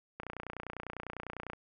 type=click train; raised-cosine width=0.5 ms; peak=-25 dBFS; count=41; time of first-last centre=0.2-1.533 s; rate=30 Hz; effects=none